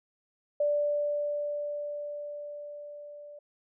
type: tone with level ramp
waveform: sine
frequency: 586 Hz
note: D5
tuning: 4 cents flat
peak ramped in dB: -23 to -44 dBFS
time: 0.6-3.39 s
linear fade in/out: 5 ms
effects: none